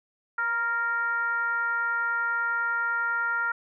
sine tone with frequency modulation, 1396.9 Hz, F6, in tune, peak -24 dBFS, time 0.38-3.52 s, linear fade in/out 5 ms, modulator 455 Hz, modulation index 0.64, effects none

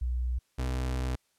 sine / 35% pulse tone pair in turn, 61.4 / 63.64 Hz, B1 / C2, -9 / -47 cents, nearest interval minor second, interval 62 cents, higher second, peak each -27 dBFS, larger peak neither, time 0.01-0.39 / 0.58-1.16 s, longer second, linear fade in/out 10 ms, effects white hiss -72 dBFS RMS until 1.38 s + low-pass 11000 Hz 12 dB/octave

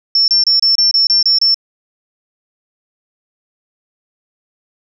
sine tone bursts, 5400 Hz, E8, 41 cents sharp, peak -8 dBFS, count 9, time 0.15-1.544 s, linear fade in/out 2 ms, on 130 ms, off 28 ms, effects none

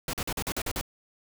pink noise bursts, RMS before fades -31 dBFS, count 8, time 0.08-0.812 s, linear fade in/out 2 ms, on 53 ms, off 44 ms, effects none

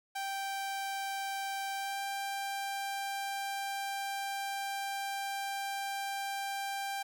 sawtooth tone with pitch glide, 784 to 790.4 Hz, G5 to G5, 0 to +14 cents, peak -31 dBFS, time 0.15-7.03 s, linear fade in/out 10 ms, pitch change +14 cents, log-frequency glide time 1.74-2 s, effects none

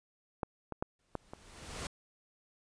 clicks, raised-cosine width 1 ms, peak -19 / -25 / -19 / -21 / -29 dBFS, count 5, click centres 0.432 / 0.723 / 0.825 / 1.153 / 1.335 s
pink noise with exponential growth, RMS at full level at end -38 dBFS, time 0.99-1.87 s, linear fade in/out 2 ms, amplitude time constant 190 ms
effects resampled to 22050 Hz

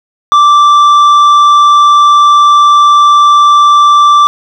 sine tone with tanh clipping, 1172 Hz, D6, 4 cents flat, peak -3 dBFS, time 0.32-4.27 s, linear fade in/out 0 ms, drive 7 dB, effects none

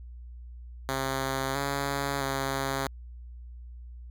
5% pulse tone with pitch steps, 134.1 / 139.8 / 135.9 Hz, C3 / C#3 / C#3, +43 / +15 / -34 cents, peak -17 dBFS, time 0.89-2.87 s, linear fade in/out 0 ms, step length 660 ms, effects added 60 Hz sine -41 dBFS peak until 4.1 s

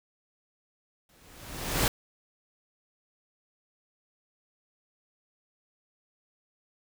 pink noise with exponential growth, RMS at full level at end -23 dBFS, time 1.09-1.88 s, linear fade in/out 2 ms, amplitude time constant 170 ms, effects none

